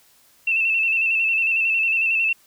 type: tone with vibrato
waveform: sine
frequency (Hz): 2664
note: E7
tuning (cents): +18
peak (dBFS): -17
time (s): 0.47-2.33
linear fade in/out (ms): 5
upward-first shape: square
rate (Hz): 11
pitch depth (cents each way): 34
effects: white hiss -56 dBFS RMS until 2.46 s